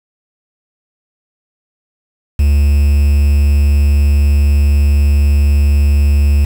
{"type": "tone with quantisation", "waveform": "triangle", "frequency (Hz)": 72, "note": "D2", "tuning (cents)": -34, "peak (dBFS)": -5, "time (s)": [2.39, 6.45], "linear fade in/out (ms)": 5, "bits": 5, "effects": []}